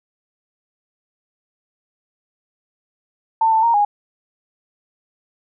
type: tone with pitch steps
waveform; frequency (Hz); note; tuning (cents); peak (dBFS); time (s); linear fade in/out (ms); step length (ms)
sine; 895 / 886 / 930 / 824; A5 / A5 / A#5 / G#5; +29 / +12 / -4 / -14; -12; 3.41-3.85; 5; 110
effects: none